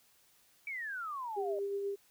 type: exponential sweep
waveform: sine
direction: down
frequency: 2324 to 590 Hz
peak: -37 dBFS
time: 0.67-1.59 s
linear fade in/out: 2 ms
type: tone with tremolo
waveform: sine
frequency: 399.5 Hz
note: G4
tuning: 33 cents sharp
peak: -32 dBFS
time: 1.36-1.96 s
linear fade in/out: 20 ms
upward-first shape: sine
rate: 8.3 Hz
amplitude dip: 30%
effects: white hiss -67 dBFS RMS until 2.1 s